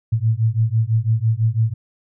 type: beating tone pair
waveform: sine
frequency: 109.2 / 115.2 Hz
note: A2 / A#2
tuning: -13 / -20 cents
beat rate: 6 Hz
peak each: -18 dBFS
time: 0.12-1.74 s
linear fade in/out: 10 ms
effects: none